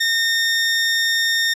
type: tone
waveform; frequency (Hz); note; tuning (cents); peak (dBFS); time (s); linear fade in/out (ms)
20% pulse; 1830; A#6; -32; -11; 0-1.54; 10
effects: low-pass 11000 Hz 12 dB/octave